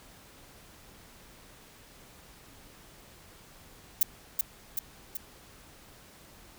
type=noise with echo; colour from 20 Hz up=violet; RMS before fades=-22 dBFS; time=4.01-4.03 s; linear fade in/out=2 ms; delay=380 ms; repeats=3; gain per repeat=-4 dB; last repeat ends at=5.17 s; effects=pink hiss -54 dBFS RMS until 6.58 s